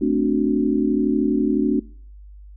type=chord; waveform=sine; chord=D dominant seventh; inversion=second; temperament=equal; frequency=220 / 261.6 / 293.7 / 370 Hz; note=A3 / C4 / D4 / F#4; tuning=0 / 0 / 0 / 0 cents; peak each=-23 / -22 / -20 / -24 dBFS; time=0.01-1.8 s; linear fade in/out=10 ms; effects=noise-tail reverb RT60 0.5 s tail -24 dB re dry + added 50 Hz sine -39 dBFS peak until 2.56 s